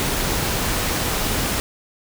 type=noise; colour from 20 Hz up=pink; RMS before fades=-22 dBFS; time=0-1.6 s; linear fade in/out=0 ms; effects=none